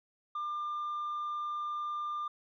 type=tone with tanh clipping; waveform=sine; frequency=1197 Hz; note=D6; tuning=33 cents sharp; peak=-34 dBFS; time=0.35-2.28 s; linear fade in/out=5 ms; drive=1 dB; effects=none